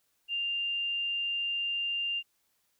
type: tone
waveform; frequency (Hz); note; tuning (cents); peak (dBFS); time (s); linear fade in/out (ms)
sine; 2794; F7; 0; -29; 0.28-2.23; 50
effects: white hiss -74 dBFS RMS until 2.79 s